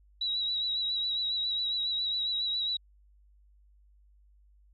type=tone with vibrato; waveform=sine; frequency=3887 Hz; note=B7; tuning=28 cents flat; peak=-28 dBFS; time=0.21-2.77 s; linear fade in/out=5 ms; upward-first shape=sine; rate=7.3 Hz; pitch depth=35 cents each way; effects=added 50 Hz sine -58 dBFS peak until 4.73 s